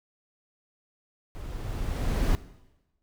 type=noise with level ramp; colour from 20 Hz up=brown; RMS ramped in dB=-39 to -22 dBFS; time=1.35-2.35 s; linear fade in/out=0 ms; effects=noise-tail reverb RT60 1.0 s tail -17 dB re dry